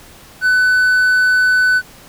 triangle tone, 1500 Hz, F#6, 23 cents sharp, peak -8 dBFS, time 0.41-1.82 s, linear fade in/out 50 ms, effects pink hiss -41 dBFS RMS until 2.08 s

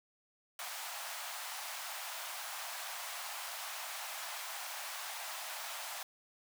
pink high-pass noise, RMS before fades -43 dBFS, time 0.59-6.03 s, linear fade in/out 2 ms, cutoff 660 Hz, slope 48 dB/octave, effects none

